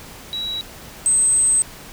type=tone pair in turn; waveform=sine; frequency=3887 / 8236 Hz; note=B7 / C9; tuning=-28 / -28 cents; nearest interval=octave + minor second; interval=1300 cents; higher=second; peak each=-23 / -13 dBFS; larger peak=second; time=0.33-0.61 / 1.06-1.62 s; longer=second; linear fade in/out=0 ms; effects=pink hiss -39 dBFS RMS until 1.92 s